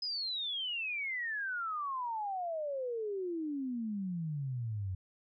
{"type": "exponential sweep", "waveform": "sine", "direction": "down", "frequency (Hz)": [5090, 90.6], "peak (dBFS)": -34, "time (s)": [0.02, 4.95], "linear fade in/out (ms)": 5, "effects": []}